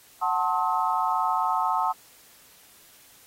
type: chord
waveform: sine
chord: F# diminished seventh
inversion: none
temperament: just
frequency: 740 / 888 / 1065.6 / 1278.7 Hz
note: F#5 / A5 / C6 / Eb6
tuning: 0 / +16 / +31 / +47 cents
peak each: -28 / -26 / -28 / -28 dBFS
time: 0.21-1.93 s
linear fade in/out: 20 ms
effects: white hiss -54 dBFS RMS until 3.26 s + AAC 48 kbps